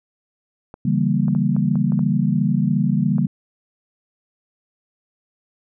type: clicks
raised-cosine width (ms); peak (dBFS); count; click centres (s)
1; -22; 8; 0.741 / 1.282 / 1.35 / 1.565 / 1.756 / 1.921 / 1.992 / 3.183
type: chord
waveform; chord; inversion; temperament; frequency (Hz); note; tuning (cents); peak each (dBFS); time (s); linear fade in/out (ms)
sine; C# diminished seventh; none; equal with one note detuned; 141.83 / 164.81 / 196 / 233.1; C#3 / E3 / G3 / Bb3; +40 / 0 / 0 / 0; -21 / -22 / -20 / -22; 0.85-3.27; 5
effects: none